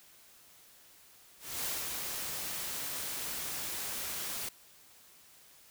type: noise with ADSR envelope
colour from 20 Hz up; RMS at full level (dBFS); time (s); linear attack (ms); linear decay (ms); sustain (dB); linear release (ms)
white; -35; 1.39-4.49; 250; 210; -3; 5
effects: white hiss -59 dBFS RMS until 5.7 s